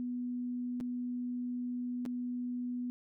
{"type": "tone with dropouts", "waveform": "sine", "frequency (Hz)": 246.1, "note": "B3", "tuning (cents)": -6, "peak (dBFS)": -34, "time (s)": [0, 2.9], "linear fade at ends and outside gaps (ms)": 0, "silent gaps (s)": [[0.802, 0.809], [2.053, 2.061]], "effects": []}